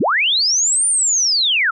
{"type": "linear two-way sweep", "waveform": "sine", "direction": "up then down", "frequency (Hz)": [111.8, 9260, 1254], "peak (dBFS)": -13, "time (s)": [0, 1.71], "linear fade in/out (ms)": 10, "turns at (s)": 0.87, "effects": []}